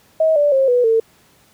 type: tone with pitch steps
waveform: sine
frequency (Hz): 637 / 584.1 / 535.7 / 491.2 / 450.4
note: D#5 / D5 / C5 / B4 / A4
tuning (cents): +41 / -10 / +41 / -9 / +40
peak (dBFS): -11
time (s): 0.2-1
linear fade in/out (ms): 5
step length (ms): 160
effects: pink hiss -53 dBFS RMS until 1.53 s + high-pass 80 Hz 12 dB/octave